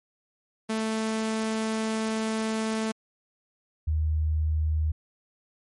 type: tone pair in turn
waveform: sawtooth / sine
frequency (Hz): 220.5 / 77.82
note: A3 / D#2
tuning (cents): +4 / +1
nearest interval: octave + tritone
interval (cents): 1803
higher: first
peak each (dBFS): -22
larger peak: neither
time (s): 0.69-2.92 / 3.87-4.92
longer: first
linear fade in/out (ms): 10
effects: MP3 48 kbps